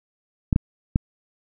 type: clicks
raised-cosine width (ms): 5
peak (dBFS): -5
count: 3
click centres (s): 0.528 / 0.561 / 0.959
effects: none